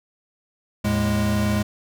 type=tone cluster; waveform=square; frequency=78.8 / 108.6 / 207.6 Hz; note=D#2 / A2 / G#3; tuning=+23 / -22 / 0 cents; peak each=-28 / -25 / -22 dBFS; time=0.84-1.63 s; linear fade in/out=10 ms; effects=none